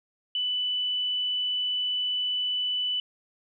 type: tone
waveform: sine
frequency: 2985 Hz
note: F#7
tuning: 15 cents sharp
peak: -25 dBFS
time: 0.35-3 s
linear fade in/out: 2 ms
effects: none